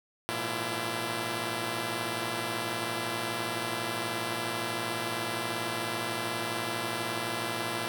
5% pulse tone cluster, 106.3 / 118.5 / 171.8 / 336.9 Hz, G#2 / A#2 / F3 / E4, +41 / +29 / -28 / +38 cents, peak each -30 / -24 / -30 / -22 dBFS, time 0.29-7.88 s, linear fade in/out 0 ms, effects none

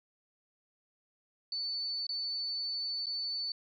sine tone with dropouts, 4494 Hz, C#8, 23 cents sharp, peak -33 dBFS, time 1.52-3.52 s, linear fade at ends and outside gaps 2 ms, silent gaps 2.068-2.091 / 3.059-3.067 s, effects none

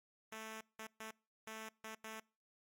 5% pulse tone bursts at uneven times, 220 Hz, A3, in tune, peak -35 dBFS, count 6, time 0.32-0.61 / 0.79-0.87 / 1-1.11 / 1.47-1.69 / 1.84-1.95 / 2.04-2.2 s, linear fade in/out 5 ms, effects noise-tail reverb RT60 0.4 s tail -26 dB re dry + MP3 64 kbps

